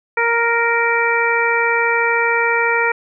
harmonic tone, 466.2 Hz, A#4, in tune, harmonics 1 / 2 / 3 / 4 / 5, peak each -20 / -20 / -20 / -20 / -20 dBFS, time 0.17-2.92 s, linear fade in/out 5 ms, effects none

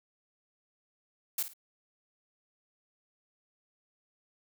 blue noise with echo, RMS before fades -31 dBFS, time 1.38-1.43 s, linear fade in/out 5 ms, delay 53 ms, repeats 2, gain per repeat -11 dB, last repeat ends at 1.536 s, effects none

